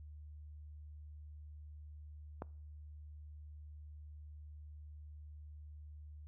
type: click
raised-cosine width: 1 ms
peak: -27 dBFS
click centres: 2.421 s
effects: noise-tail reverb RT60 0.5 s tail -24 dB re dry + added 75 Hz sine -49 dBFS peak until 6.27 s